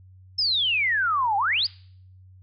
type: exponential two-way sweep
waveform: sine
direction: down then up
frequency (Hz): 5320 to 777 to 5130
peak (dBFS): -20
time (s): 0.38-1.67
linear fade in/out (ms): 10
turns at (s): 1.37
effects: noise-tail reverb RT60 0.6 s tail -24 dB re dry + added 93 Hz sine -47 dBFS peak until 2.42 s